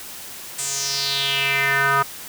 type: tone with band-pass filter sweep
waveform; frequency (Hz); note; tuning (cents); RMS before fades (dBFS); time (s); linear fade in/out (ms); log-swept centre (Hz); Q
square; 138.5; C#3; -1; -21; 0.58-2.03; 10; 8300 to 1200; 4.1
effects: white hiss -36 dBFS RMS until 2.28 s